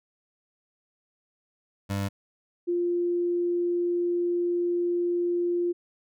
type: tone pair in turn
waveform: 25% pulse / sine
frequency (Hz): 99.2 / 349.2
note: G2 / F4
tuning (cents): +21 / 0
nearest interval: octave + minor seventh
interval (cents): 2179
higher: second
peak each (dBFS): -23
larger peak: neither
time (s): 1.89-2.09 / 2.67-5.73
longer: second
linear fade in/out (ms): 20
effects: none